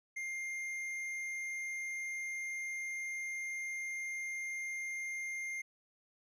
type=tone with tanh clipping; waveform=sine; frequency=2111 Hz; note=C7; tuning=15 cents sharp; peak=-39 dBFS; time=0.16-5.62 s; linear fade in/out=10 ms; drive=9 dB; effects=none